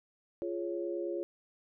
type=chord; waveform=sine; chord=Db major; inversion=first; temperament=just; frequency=346.5 / 415.8 / 554.4 Hz; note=F4 / Ab4 / Db5; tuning=-14 / +2 / 0 cents; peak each=-35 / -40 / -39 dBFS; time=0.42-1.23 s; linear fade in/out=0 ms; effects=none